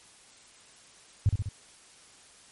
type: tone with echo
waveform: sine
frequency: 100.6 Hz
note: G2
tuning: 45 cents sharp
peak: -18 dBFS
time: 1.26-1.29 s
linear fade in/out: 0 ms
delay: 66 ms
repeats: 3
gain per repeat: -4 dB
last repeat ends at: 1.488 s
effects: white hiss -55 dBFS RMS until 2.51 s + MP3 48 kbps